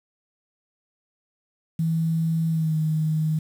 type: tone with pitch glide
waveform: sine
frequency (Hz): 162.9 to 156.26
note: E3 to D#3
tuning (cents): -20 to +8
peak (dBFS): -20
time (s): 1.79-3.39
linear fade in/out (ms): 5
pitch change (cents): -72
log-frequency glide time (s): 2.49-2.76
effects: 8-bit